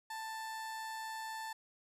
30% pulse tone with amplitude modulation, 884 Hz, A5, 8 cents sharp, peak -37 dBFS, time 0.1-1.53 s, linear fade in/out 5 ms, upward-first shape sine, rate 124 Hz, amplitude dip 25%, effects resampled to 32000 Hz

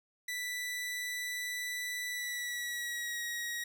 sawtooth tone with pitch glide, 1975.5 to 1897.2 Hz, B6 to A#6, 0 to +30 cents, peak -32 dBFS, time 0.28-3.64 s, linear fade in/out 5 ms, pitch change -70 cents, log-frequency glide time 2.07-3.22 s, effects none

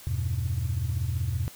sine chord, E minor, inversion none, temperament equal, 82.41 / 98 / 123.47 Hz, E2 / G2 / B2, 0 / 0 / 0 cents, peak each -29 dBFS, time 0.07-1.48 s, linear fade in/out 0 ms, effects tanh soft clip ceiling -19 dBFS + white hiss -48 dBFS RMS until 1.55 s

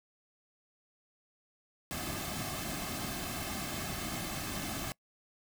pink noise with comb filter, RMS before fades -38 dBFS, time 1.91-4.92 s, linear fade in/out 0 ms, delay 2.1 ms, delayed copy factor -0.65, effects noise-tail reverb RT60 0.1 s tail -24 dB re dry

